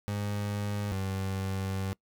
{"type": "tone pair in turn", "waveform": "30% pulse", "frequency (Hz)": [102.6, 96.16], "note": ["G#2", "G2"], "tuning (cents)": [-21, -33], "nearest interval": "minor second", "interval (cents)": 112, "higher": "first", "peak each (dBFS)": -28, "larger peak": "neither", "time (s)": [[0.08, 0.92], [0.92, 1.93]], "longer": "second", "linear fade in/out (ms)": 0, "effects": ["noise-tail reverb RT60 0.1 s tail -23 dB re dry"]}